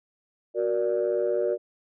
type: chord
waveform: sine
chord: Gb augmented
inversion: none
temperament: equal with one note detuned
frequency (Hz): 370 / 471.9 / 587.3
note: Gb4 / Bb4 / D5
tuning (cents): 0 / +21 / 0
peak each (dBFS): -26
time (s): 0.54-1.58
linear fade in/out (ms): 50
effects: tanh soft clip ceiling -16 dBFS